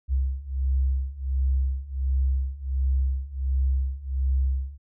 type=beating tone pair; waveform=sine; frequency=65.5 / 66.9 Hz; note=C2 / C2; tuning=+2 / +39 cents; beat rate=1.4 Hz; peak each=-26 / -24 dBFS; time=0.08-4.78 s; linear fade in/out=50 ms; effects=none